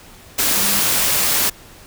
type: tone in noise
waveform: sine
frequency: 199.6 Hz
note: G3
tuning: 32 cents sharp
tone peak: -28 dBFS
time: 0.56-0.8 s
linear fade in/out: 10 ms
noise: white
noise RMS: -17 dBFS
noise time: 0.38-1.5 s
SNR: -14 dB
effects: pink hiss -43 dBFS RMS until 1.86 s